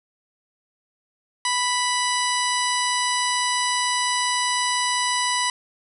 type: harmonic tone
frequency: 987.8 Hz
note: B5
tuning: in tune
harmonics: 1 / 2 / 3 / 4 / 5 / 6 / 8 / 9 / 10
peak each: -24 / -27 / -29 / -30 / -31 / -32 / -33 / -34 / -34 dBFS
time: 1.45-5.5 s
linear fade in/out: 2 ms
effects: none